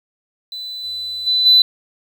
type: tone with level steps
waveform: sine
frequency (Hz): 4000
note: B7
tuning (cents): +21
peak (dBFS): -26 / -23 / -13 / -6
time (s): 0.52-1.62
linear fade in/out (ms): 2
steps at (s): 0.83 / 1.26 / 1.45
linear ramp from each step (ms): 20
effects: tanh soft clip ceiling -2 dBFS + 7-bit